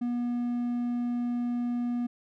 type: tone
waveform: triangle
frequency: 241.5 Hz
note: B3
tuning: 39 cents flat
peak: -25 dBFS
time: 0.01-2.07 s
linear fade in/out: 10 ms
effects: none